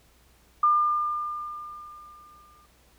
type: tone with exponential decay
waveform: sine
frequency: 1202 Hz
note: D6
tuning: 40 cents sharp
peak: -16 dBFS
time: 0.63-2.66 s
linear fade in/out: 5 ms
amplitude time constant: 440 ms
effects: added 60 Hz sine -61 dBFS peak until 2.98 s + pink hiss -61 dBFS RMS until 2.98 s